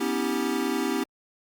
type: chord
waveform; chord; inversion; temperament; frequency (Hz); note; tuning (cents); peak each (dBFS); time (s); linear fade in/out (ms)
square; C# half-diminished seventh; third; equal with one note detuned; 246.9 / 277.2 / 321.7 / 392; B3 / C#4 / E4 / G4; 0 / 0 / -42 / 0; -31; 0-1.04; 10
effects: Opus 48 kbps